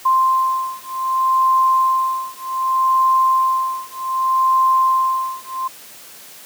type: beating tone pair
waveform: sine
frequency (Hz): 1046.5 / 1047.15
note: C6 / C6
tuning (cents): 0 / +1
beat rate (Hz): 0.65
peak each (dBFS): -17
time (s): 0.05-5.68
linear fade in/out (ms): 10
effects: white hiss -40 dBFS RMS until 6.45 s + high-pass 150 Hz 12 dB/octave